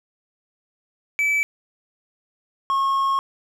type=tone pair in turn; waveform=triangle; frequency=2305 / 1087.8 Hz; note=D7 / C#6; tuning=-33 / -33 cents; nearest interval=octave + minor second; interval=1300 cents; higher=first; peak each=-16 dBFS; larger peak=neither; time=1.19-1.43 / 2.7-3.19 s; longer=second; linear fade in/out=0 ms; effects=none